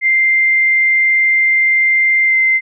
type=tone with pitch glide; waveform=sine; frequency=2093 to 2077 Hz; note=C7 to C7; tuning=0 to -13 cents; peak=-9 dBFS; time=0.01-2.61 s; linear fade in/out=50 ms; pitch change=-13 cents; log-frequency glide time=2.25-2.35 s; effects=none